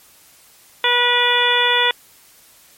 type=harmonic tone with a mistuned harmonic; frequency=485.9 Hz; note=B4; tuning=28 cents flat; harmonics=1 / 2 / 3 / 4 / 5 / 6 / 7; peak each=-23 / -20 / -22 / -20 / -23 / -23 / -18 dBFS; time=0.84-1.91 s; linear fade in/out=2 ms; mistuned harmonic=7; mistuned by=+22 cents; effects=white hiss -49 dBFS RMS until 2.77 s + MP3 64 kbps